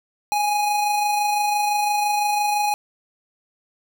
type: tone with amplitude modulation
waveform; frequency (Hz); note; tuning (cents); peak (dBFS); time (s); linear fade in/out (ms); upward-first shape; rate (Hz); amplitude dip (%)
square; 830.6; G#5; 0; -18; 0.32-2.74; 0; sine; 25.9; 30
effects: none